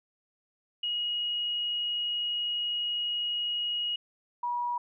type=tone pair in turn; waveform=sine; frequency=2892 / 965.1 Hz; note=F#7 / B5; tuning=-40 / -40 cents; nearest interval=octave + perfect fifth; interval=1900 cents; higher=first; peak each=-28 dBFS; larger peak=neither; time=0.83-3.96 / 4.43-4.78 s; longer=first; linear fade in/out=5 ms; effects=none